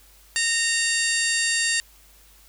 harmonic tone with a mistuned harmonic, 923 Hz, A#5, 17 cents flat, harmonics 2 / 3 / 4 / 5 / 6 / 7 / 8 / 9 / 10, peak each -25 / -28 / -32 / -27 / -35 / -37 / -27 / -39 / -31 dBFS, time 0.36-1.8 s, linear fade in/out 0 ms, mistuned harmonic 6, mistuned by +18 cents, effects added 50 Hz sine -54 dBFS peak until 2.48 s + white hiss -54 dBFS RMS until 2.48 s

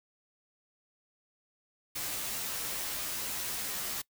white noise with comb filter, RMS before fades -36 dBFS, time 1.95-4.02 s, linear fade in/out 10 ms, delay 12 ms, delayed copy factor -0.85, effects noise-tail reverb RT60 0.1 s tail -22 dB re dry

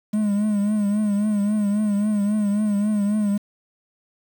triangle tone with vibrato, 207.7 Hz, G#3, in tune, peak -16 dBFS, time 0.13-3.38 s, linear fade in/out 10 ms, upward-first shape triangle, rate 3.7 Hz, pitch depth 71 cents each way, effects 7-bit

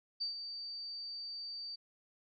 sine tone with ADSR envelope, 4622 Hz, D8, 28 cents flat, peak -33 dBFS, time 0.2-1.76 s, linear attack 18 ms, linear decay 120 ms, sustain -8 dB, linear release 14 ms, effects none

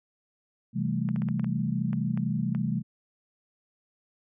sine chord, A minor seventh, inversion first, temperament equal, 130.81 / 164.81 / 196 / 220 Hz, C3 / E3 / G3 / A3, 0 / 0 / 0 / 0 cents, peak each -31 dBFS, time 0.73-2.83 s, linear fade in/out 50 ms
clicks, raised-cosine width 0.5 ms, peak -27 dBFS, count 9, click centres 1.089 / 1.161 / 1.22 / 1.287 / 1.396 / 1.444 / 1.931 / 2.175 / 2.549 s
effects none

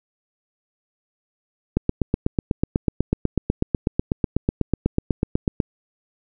click train, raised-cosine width 3 ms, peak -5 dBFS, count 32, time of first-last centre 1.77-5.602 s, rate 8.09 Hz, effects none

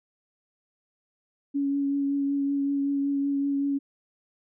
sine tone with vibrato, 280 Hz, C#4, 18 cents sharp, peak -23 dBFS, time 1.54-3.79 s, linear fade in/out 20 ms, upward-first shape triangle, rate 5.3 Hz, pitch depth 17 cents each way, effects none

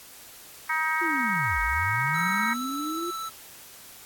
harmonic tone, 315.9 Hz, D#4, 26 cents sharp, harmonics 3 / 4 / 5 / 6 / 7, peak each -30 / -30 / -30 / -30 / -30 dBFS, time 0.69-2.54 s, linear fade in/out 10 ms
sine linear two-way sweep, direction down then up, 355.2 to 45.35 to 355.2 Hz, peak -30 dBFS, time 1.01-3.11 s, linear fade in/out 10 ms, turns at 1.61 s
square tone with vibrato, 1318.5 Hz, E6, in tune, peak -32 dBFS, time 2.14-3.3 s, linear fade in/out 20 ms, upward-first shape triangle, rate 19 Hz, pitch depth 18 cents each way
effects white hiss -47 dBFS RMS until 4.05 s + AAC 64 kbps

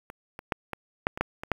clicks, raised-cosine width 0.5 ms, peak -25 / -23 / -10 / -17 / -7 / -20 / -9 / -20 / -9 dBFS, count 9, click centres 0.101 / 0.391 / 0.522 / 0.733 / 1.069 / 1.175 / 1.21 / 1.435 / 1.517 s, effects 7-bit

